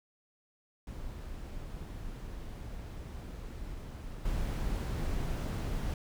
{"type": "noise with level steps", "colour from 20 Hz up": "brown", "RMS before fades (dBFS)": [-42, -33], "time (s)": [0.87, 5.94], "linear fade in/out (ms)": 2, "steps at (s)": 4.25, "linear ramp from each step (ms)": 5, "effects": []}